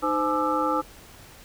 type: tone cluster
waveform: sine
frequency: 309.4 / 515 / 853 / 1192 / 1323 Hz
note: D#4 / C5 / G#5 / D6 / E6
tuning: -10 / -28 / +46 / +25 / +6 cents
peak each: -28 dBFS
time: 0.02-0.82 s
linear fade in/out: 20 ms
effects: pink hiss -48 dBFS RMS until 1.44 s